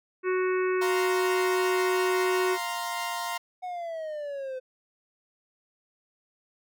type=harmonic tone; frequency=370 Hz; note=F#4; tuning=in tune; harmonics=1 / 3 / 4 / 5 / 6 / 7; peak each=-24 / -34 / -36 / -38 / -40 / -41 dBFS; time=0.23-2.58 s; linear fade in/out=50 ms
type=chord; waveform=sawtooth; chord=F suspended fourth; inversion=none; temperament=equal; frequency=698.5 / 932.3 / 1046.5 Hz; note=F5 / Bb5 / C6; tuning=0 / 0 / 0 cents; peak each=-31 / -30 / -31 dBFS; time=0.81-3.38 s; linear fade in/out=10 ms
type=exponential sweep; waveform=triangle; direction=down; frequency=740 to 509 Hz; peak=-30 dBFS; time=3.62-4.6 s; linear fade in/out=20 ms
effects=none